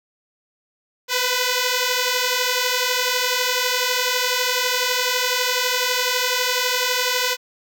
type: beating tone pair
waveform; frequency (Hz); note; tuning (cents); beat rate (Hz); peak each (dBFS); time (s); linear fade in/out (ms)
5% pulse; 493.9 / 505.9; B4 / B4; 0 / +42; 12; -10; 1.08-7.37; 50
effects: none

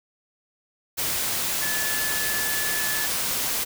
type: tone in noise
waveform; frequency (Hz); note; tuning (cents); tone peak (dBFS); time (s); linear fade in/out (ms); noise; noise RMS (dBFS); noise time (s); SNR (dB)
sine; 1729; A6; -31; -29; 1.61-3.07; 20; white; -26; 0.97-3.65; -6
effects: none

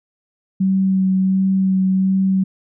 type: tone with vibrato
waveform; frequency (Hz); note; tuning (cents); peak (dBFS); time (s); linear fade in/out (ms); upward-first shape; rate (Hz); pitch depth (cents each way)
sine; 190; F#3; +46; -13; 0.6-2.44; 10; sine; 1.4; 13
effects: none

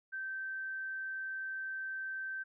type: tone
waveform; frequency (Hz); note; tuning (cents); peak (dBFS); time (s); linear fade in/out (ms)
sine; 1553; G6; -17; -37; 0.12-2.44; 20
effects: none

